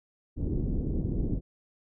pink low-pass noise, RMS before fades -29 dBFS, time 0.36-1.41 s, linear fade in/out 50 ms, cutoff 350 Hz, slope 24 dB/octave, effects none

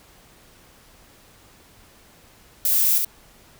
violet noise with echo, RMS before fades -20 dBFS, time 2.65-2.98 s, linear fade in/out 2 ms, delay 68 ms, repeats 1, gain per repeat -3 dB, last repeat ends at 3.048 s, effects pink hiss -52 dBFS RMS until 3.59 s

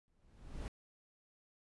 brown noise with exponential growth, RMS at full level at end -38 dBFS, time 0.08-0.68 s, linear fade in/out 0 ms, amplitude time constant 130 ms, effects resampled to 24000 Hz

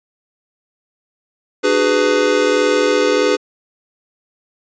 square chord, G# half-diminished seventh, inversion second, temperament just, 299 / 373.8 / 415.3 / 498.4 Hz, D4 / F#4 / G#4 / B4, +31 / +18 / 0 / +16 cents, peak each -21 / -22 / -17 / -17 dBFS, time 1.63-3.37 s, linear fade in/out 20 ms, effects resampled to 16000 Hz

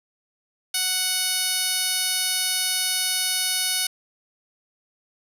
10% pulse tone with band-pass filter, 740 Hz, F#5, in tune, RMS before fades -24 dBFS, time 0.74-3.87 s, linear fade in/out 5 ms, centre 8300 Hz, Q 1.2, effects none

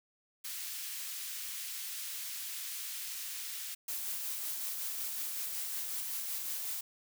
white high-pass noise, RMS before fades -41 dBFS, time 0.44-3.75 s, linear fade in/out 10 ms, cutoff 2000 Hz, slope 12 dB/octave
blue noise with tremolo, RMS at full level -37 dBFS, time 3.88-6.81 s, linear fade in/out 5 ms, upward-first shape sine, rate 5.4 Hz, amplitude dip 25%
effects none

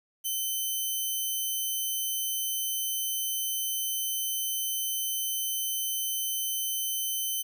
5% pulse tone, 3060 Hz, G7, 42 cents flat, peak -20 dBFS, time 0.24-7.43 s, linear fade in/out 20 ms, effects 10-bit

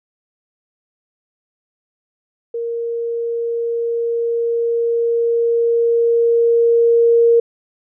sine tone with level ramp, 466.2 Hz, A#4, in tune, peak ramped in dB -20 to -8 dBFS, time 2.54-7.4 s, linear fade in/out 5 ms, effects none

